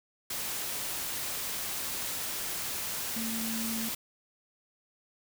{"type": "tone in noise", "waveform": "sine", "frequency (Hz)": 225.7, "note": "A3", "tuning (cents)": 44, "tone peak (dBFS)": -34, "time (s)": [3.16, 3.89], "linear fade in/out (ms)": 5, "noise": "white", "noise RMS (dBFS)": -35, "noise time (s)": [0.3, 3.95], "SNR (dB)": -2, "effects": []}